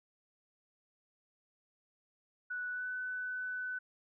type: tone with pitch glide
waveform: sine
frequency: 1479 to 1500.5 Hz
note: F#6 to F#6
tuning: -1 to +24 cents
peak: -36 dBFS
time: 2.5-3.79 s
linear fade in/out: 10 ms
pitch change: +25 cents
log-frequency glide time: 2.71-2.86 s
effects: none